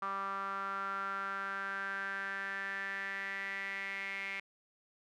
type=tone with band-pass filter sweep; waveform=sawtooth; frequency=196 Hz; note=G3; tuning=in tune; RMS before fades=-39 dBFS; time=0.02-4.4 s; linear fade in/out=5 ms; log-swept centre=1200 to 2200 Hz; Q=7.3; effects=none